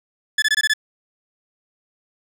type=tone bursts; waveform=sawtooth; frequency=1727 Hz; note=A6; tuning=33 cents flat; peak=-11 dBFS; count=6; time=0.38-0.737 s; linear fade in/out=5 ms; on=42 ms; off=21 ms; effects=low-pass 8000 Hz 12 dB/octave + 7-bit